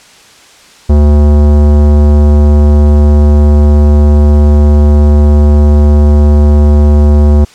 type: tone with tanh clipping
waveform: sine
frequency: 73.6 Hz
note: D2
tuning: 4 cents sharp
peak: -4 dBFS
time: 0.89-7.45 s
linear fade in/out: 10 ms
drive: 18 dB
effects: white hiss -38 dBFS RMS until 7.54 s + low-pass 7000 Hz 12 dB/octave